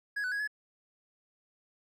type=tone with pitch steps; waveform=triangle; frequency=1665 / 1496 / 1657 / 1704 Hz; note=G#6 / F#6 / G#6 / G#6; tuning=+4 / +19 / -4 / +44 cents; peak=-29 dBFS; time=0.16-0.476 s; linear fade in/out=10 ms; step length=79 ms; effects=none